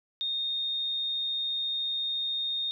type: tone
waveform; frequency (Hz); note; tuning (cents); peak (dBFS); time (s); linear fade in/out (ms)
sine; 3683; A#7; -22; -28; 0.21-2.71; 0
effects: 11-bit